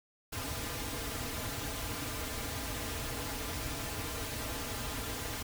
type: noise with comb filter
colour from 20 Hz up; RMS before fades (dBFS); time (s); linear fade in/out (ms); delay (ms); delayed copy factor
pink; -38; 0.32-5.43; 10; 5.4; -0.9
effects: none